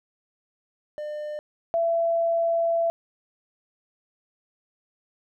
triangle / sine tone pair in turn, 600 / 670.4 Hz, D5 / E5, +37 / +29 cents, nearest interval major second, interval 192 cents, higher second, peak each -28 / -20 dBFS, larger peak second, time 0.98-1.39 / 1.74-2.9 s, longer second, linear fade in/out 0 ms, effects none

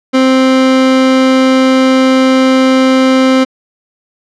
30% pulse tone, 261.6 Hz, C4, in tune, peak -3 dBFS, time 0.13-3.45 s, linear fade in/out 20 ms, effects low-pass 5000 Hz 12 dB/octave

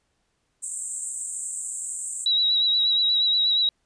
pink band-pass noise, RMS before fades -32 dBFS, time 0.62-2.26 s, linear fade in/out 20 ms, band 7500 to 8800 Hz, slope 96 dB/octave
sine tone with vibrato, 3879 Hz, B7, 32 cents flat, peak -18 dBFS, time 2.26-3.69 s, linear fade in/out 2 ms, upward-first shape sine, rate 8.4 Hz, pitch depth 33 cents each way
effects pink hiss -72 dBFS RMS until 3.85 s + resampled to 22050 Hz

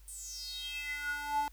square tone with high-pass filter sweep, 291 Hz, D4, 16 cents flat, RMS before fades -38 dBFS, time 0.08-1.48 s, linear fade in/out 0 ms, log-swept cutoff 9200 to 720 Hz, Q 7.5, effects added 50 Hz sine -53 dBFS peak until 1.52 s + white hiss -66 dBFS RMS until 1.52 s

